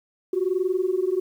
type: tone pair together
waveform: sine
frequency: 360 / 381.1 Hz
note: F#4 / G4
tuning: -47 / -49 cents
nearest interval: minor second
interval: 98 cents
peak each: -23 dBFS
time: 0.33-1.2 s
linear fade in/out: 5 ms
effects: tanh soft clip ceiling -13 dBFS + 9-bit